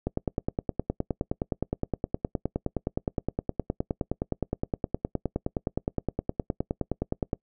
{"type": "click train", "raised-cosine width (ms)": 2, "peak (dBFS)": -13, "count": 71, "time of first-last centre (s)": [0.07, 7.331], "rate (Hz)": 9.64, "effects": ["noise-tail reverb RT60 0.1 s tail -24 dB re dry"]}